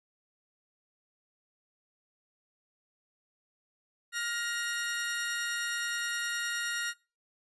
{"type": "tone pair together", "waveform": "sawtooth", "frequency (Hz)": [1413.9, 1882], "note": ["F6", "A#6"], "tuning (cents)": [21, 16], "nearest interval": "perfect fourth", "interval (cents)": 495, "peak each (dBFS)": [-31, -31], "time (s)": [4.12, 6.94], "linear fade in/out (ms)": 50, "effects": ["noise-tail reverb RT60 0.3 s tail -22 dB re dry", "resampled to 24000 Hz"]}